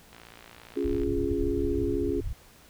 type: click train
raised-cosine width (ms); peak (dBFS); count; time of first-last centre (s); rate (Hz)
0.3; -31; 53; 0.13-1.034; 57.5
type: chord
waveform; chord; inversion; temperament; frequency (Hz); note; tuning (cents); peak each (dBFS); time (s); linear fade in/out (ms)
sine; Db major; none; equal; 277.2 / 349.2 / 415.3; Db4 / F4 / Ab4; 0 / 0 / 0; -30; 0.76-2.21; 10
type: low-pass noise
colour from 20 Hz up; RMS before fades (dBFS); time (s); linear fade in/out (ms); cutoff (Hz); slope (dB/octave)
pink; -33; 0.84-2.33; 2; 120; 48
effects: pink hiss -55 dBFS RMS until 2.69 s